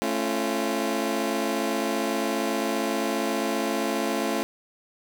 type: chord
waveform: 20% pulse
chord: A augmented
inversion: none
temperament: just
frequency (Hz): 220 / 275 / 343.8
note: A3 / C#4 / E#4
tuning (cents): 0 / -14 / -27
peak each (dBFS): -24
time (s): 0.02-4.43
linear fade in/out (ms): 0
effects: none